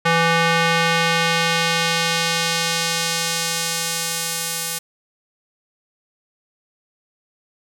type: tone with band-pass filter sweep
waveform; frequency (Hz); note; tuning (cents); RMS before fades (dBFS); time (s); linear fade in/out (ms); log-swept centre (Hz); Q
square; 166.6; E3; +19; -20; 0.05-4.79; 10; 1700 to 11000; 0.76
effects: none